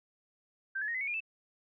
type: tone with pitch steps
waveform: sine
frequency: 1568 / 1709.9 / 1864.7 / 2033 / 2217 / 2418 / 2637 Hz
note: G6 / A6 / A#6 / B6 / C#7 / D7 / E7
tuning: 0 / -50 / 0 / +50 / 0 / +50 / 0 cents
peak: -32 dBFS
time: 0.75-1.205 s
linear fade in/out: 10 ms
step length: 65 ms
effects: none